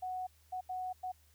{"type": "tone bursts at uneven times", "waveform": "sine", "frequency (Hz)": 739, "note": "F#5", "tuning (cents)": -2, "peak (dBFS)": -36, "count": 4, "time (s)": [[0.02, 0.27], [0.52, 0.61], [0.69, 0.93], [1.03, 1.12]], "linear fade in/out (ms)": 10, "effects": ["added 77 Hz sine -65 dBFS peak until 1.34 s", "white hiss -69 dBFS RMS until 1.34 s"]}